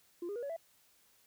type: tone with pitch steps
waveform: sine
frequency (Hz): 346.5 / 407.3 / 478.8 / 562.9 / 661.7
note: F4 / G#4 / A#4 / C#5 / E5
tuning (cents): -14 / -34 / +46 / +26 / +6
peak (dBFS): -35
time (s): 0.22-0.565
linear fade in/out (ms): 5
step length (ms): 69
effects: tanh soft clip ceiling -35 dBFS + white hiss -68 dBFS RMS until 1.26 s